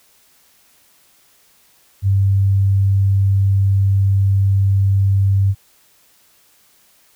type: tone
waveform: sine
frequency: 98 Hz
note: G2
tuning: in tune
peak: -11 dBFS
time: 2.02-5.55 s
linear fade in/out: 50 ms
effects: white hiss -54 dBFS RMS until 7.15 s